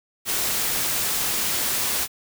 white noise, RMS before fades -24 dBFS, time 0.25-2.08 s, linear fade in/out 50 ms, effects none

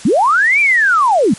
sine linear two-way sweep, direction up then down, 164.81 to 2400 to 164.81 Hz, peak -8 dBFS, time 0.05-1.34 s, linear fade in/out 5 ms, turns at 0.6 s, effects white hiss -34 dBFS RMS until 1.38 s + MP3 48 kbps

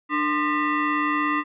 sine tone with frequency modulation, 455.8 Hz, A#4, 39 cents flat, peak -20 dBFS, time 0.09-1.44 s, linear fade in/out 50 ms, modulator 753 Hz, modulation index 2.3, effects resampled to 8000 Hz

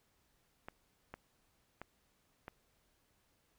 clicks, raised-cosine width 0.5 ms, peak -30 dBFS, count 4, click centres 0.685 / 1.14 / 1.816 / 2.481 s, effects pink hiss -75 dBFS RMS until 3.58 s

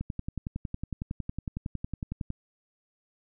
click train, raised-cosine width 5 ms, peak -20 dBFS, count 26, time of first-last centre 0.01-2.304 s, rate 10.9 Hz, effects none

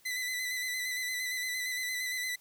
sawtooth tone with vibrato, 2004 Hz, B6, 25 cents sharp, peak -29 dBFS, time 0.05-2.36 s, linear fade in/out 10 ms, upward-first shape square, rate 8.7 Hz, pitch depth 26 cents each way, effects white hiss -63 dBFS RMS until 2.4 s

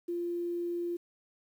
sine tone with quantisation, 346.4 Hz, F4, 14 cents flat, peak -31 dBFS, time 0.08-0.97 s, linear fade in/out 10 ms, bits 10, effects none

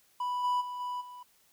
triangle tone with level steps, 987.8 Hz, B5, in tune, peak -28 / -24 / -34 / -31 / -42 dBFS, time 0.2-1.23 s, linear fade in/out 5 ms, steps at 0.43 / 0.6 / 0.79 / 1 s, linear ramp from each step 20 ms, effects white hiss -66 dBFS RMS until 1.52 s

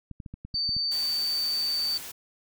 clicks, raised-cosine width 5 ms, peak -26 dBFS, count 8, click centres 0.113 / 0.202 / 0.262 / 0.34 / 0.45 / 0.542 / 0.692 / 0.766 s
sine tone, 4577 Hz, D8, 45 cents flat, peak -25 dBFS, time 0.54-1.98 s, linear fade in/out 10 ms
white noise, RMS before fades -40 dBFS, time 0.91-2.12 s, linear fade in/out 10 ms
effects none

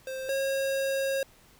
square tone pair in turn, 526 / 542.4 Hz, C5 / C#5, +9 / -38 cents, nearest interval minor second, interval 53 cents, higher second, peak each -34 / -27 dBFS, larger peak second, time 0.07-0.29 / 0.29-1.23 s, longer second, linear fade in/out 2 ms, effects pink hiss -58 dBFS RMS until 1.59 s

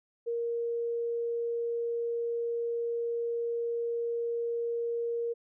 sine tone, 468.3 Hz, A#4, 8 cents sharp, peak -29 dBFS, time 0.26-5.34 s, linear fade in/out 20 ms, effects none

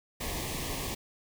pink band-stop noise, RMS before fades -35 dBFS, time 0.2-0.95 s, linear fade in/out 10 ms, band 1200 to 1700 Hz, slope 96 dB/octave, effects none

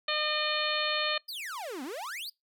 harmonic tone, 607 Hz, D#5, 43 cents flat, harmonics 1 / 2 / 3 / 4 / 5 / 6 / 7, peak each -35 / -35 / -35 / -35 / -35 / -35 / -35 dBFS, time 0.08-1.18 s, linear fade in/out 5 ms
45% pulse exponential two-way sweep, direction down then up, 5140 to 243.6 to 5140 Hz, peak -36 dBFS, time 1.28-2.3 s, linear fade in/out 10 ms, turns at 1.83 s
effects noise-tail reverb RT60 0.2 s tail -26 dB re dry

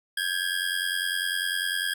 25% pulse ring-modulated tone, 1635 Hz, G#6, 28 cents flat, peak -19 dBFS, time 0.17-1.94 s, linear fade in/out 5 ms, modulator 45 Hz, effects none

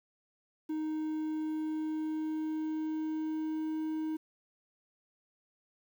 triangle tone with pitch glide, 311.2 to 313.9 Hz, D#4 to D#4, 0 to +15 cents, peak -30 dBFS, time 0.69-4.17 s, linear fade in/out 10 ms, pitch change +15 cents, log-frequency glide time 1.24-3.73 s, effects 10-bit

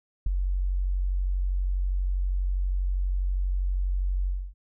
sine tone with ADSR envelope, 46.2 Hz, F#1, 2 cents flat, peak -18 dBFS, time 0.26-4.54 s, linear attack 6 ms, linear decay 5 ms, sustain -5 dB, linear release 270 ms, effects none

